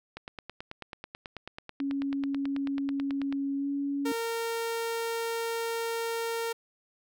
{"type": "click train", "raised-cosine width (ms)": 0.3, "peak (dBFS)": -23, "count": 30, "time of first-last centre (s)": [0.17, 3.326], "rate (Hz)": 9.19}
{"type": "tone with pitch glide", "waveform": "sine", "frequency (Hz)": [277.2, 281.2], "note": ["C#4", "C#4"], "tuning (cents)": [0, 25], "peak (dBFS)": -28, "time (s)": [1.8, 4.12], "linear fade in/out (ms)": 2, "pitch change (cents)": 25, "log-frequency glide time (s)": [3.57, 3.68]}
{"type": "tone", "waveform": "sawtooth", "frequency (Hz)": 459.9, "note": "A#4", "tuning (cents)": -23, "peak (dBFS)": -26, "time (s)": [4.05, 6.53], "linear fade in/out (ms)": 10}
{"effects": []}